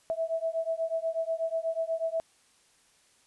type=beating tone pair; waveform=sine; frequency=650 / 658.2 Hz; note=E5 / E5; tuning=-24 / -3 cents; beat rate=8.2 Hz; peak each=-31 dBFS; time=0.1-2.2 s; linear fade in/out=0 ms; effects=white hiss -64 dBFS RMS until 3.26 s + resampled to 24000 Hz